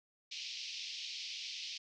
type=band-pass noise; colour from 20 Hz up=white; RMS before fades=-44 dBFS; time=0.31-1.78 s; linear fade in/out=10 ms; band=2400 to 5500 Hz; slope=48 dB/octave; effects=none